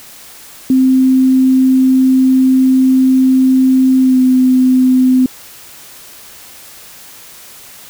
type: tone with pitch glide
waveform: sine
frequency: 260.6 to 256.4 Hz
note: C4 to C4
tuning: -7 to -35 cents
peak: -6 dBFS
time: 0.7-5.26 s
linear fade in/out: 2 ms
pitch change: -28 cents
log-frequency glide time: 4-4.18 s
effects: white hiss -36 dBFS RMS until 7.89 s